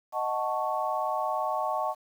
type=chord; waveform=sine; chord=D# half-diminished seventh; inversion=none; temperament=equal; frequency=622.3 / 740 / 880 / 1108.7 Hz; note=D#5 / F#5 / A5 / C#6; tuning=0 / 0 / 0 / 0 cents; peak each=-32 dBFS; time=0.12-1.95 s; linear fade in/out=50 ms; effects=9-bit